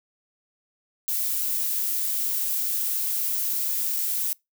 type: noise with dropouts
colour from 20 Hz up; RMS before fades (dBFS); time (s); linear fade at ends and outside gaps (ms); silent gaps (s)
violet; -26; 1.08-4.33; 0; 3.965-3.969
effects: noise-tail reverb RT60 0.2 s tail -25 dB re dry